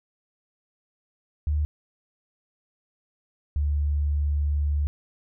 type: tone pair in turn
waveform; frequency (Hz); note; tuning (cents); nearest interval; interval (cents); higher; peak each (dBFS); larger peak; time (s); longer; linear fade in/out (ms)
sine; 74.8 / 73.05; D2 / D2; +32 / -9; unison; 41; first; -21; neither; 1.47-1.65 / 3.56-4.87; second; 0
effects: none